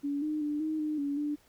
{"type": "tone with pitch steps", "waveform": "sine", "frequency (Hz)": [285, 305.4, 296.1, 312.5, 304.7, 284.1, 294.8], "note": ["C#4", "D#4", "D4", "D#4", "D#4", "C#4", "D4"], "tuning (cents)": [48, -32, 14, 8, -36, 43, 7], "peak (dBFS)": -29, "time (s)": [0.03, 1.36], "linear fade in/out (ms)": 20, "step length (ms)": 190, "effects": ["pink hiss -64 dBFS RMS until 1.48 s"]}